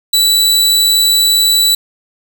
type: tone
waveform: sawtooth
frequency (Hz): 3951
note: B7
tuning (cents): 0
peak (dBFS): -5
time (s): 0.13-1.75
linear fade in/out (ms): 5
effects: none